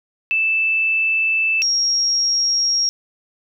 sine tone pair in turn, 2639 / 5592 Hz, E7 / F8, +1 / +1 cents, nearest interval octave + minor second, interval 1300 cents, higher second, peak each -15 dBFS, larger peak neither, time 0.31-1.62 / 1.62-2.89 s, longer first, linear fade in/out 0 ms, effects none

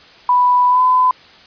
sine tone with pitch glide, 989 to 1010.4 Hz, B5 to B5, +2 to +39 cents, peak -9 dBFS, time 0.29-1.11 s, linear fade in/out 2 ms, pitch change +37 cents, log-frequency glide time 0.69-0.81 s, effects white hiss -43 dBFS RMS until 1.46 s + resampled to 11025 Hz

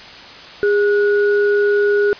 sine tone pair together, 409.4 / 1459 Hz, G#4 / F#6, -25 / -25 cents, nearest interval octave + minor seventh, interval 2200 cents, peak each -12 / -21 dBFS, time 0.63-2.13 s, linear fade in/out 0 ms, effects white hiss -36 dBFS RMS until 2.19 s + resampled to 11025 Hz

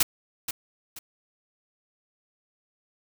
white noise with echo, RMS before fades -20 dBFS, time 0-0.03 s, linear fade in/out 5 ms, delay 480 ms, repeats 2, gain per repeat -10 dB, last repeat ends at 0.99 s, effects none

